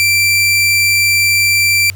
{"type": "tone", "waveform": "sawtooth", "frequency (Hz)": 2349, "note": "D7", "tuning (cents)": 0, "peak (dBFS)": -6, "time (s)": [0, 1.9], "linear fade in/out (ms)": 0, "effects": ["added 96 Hz sine -27 dBFS peak until 1.95 s", "pink hiss -44 dBFS RMS until 1.95 s"]}